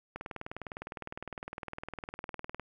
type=click train; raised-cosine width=0.5 ms; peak=-24 dBFS; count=49; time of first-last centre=0.16-2.597 s; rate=19.7 Hz; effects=11-bit